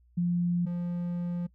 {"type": "tone pair in turn", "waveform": ["sine", "triangle"], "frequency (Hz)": [174.61, 174.61], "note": ["F3", "F3"], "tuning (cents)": [0, 0], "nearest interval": "unison", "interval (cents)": 0, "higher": "neither", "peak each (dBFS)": [-24, -27], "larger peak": "first", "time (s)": [[0.17, 0.66], [0.66, 1.47]], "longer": "second", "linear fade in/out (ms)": 10, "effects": ["noise-tail reverb RT60 0.1 s tail -23 dB re dry", "added 60 Hz sine -59 dBFS peak until 1.54 s"]}